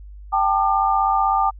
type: chord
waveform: sine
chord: G suspended second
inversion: none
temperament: equal with one note detuned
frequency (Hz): 784 / 880 / 1200.7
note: G5 / A5 / D6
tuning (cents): 0 / 0 / +38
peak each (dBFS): -19 / -21 / -20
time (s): 0.32-1.51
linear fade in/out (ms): 20
effects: added 50 Hz sine -36 dBFS peak until 1.59 s